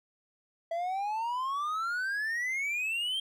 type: exponential sweep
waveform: triangle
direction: up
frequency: 659.3 to 3197 Hz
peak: -28 dBFS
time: 0.71-3.2 s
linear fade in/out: 5 ms
effects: none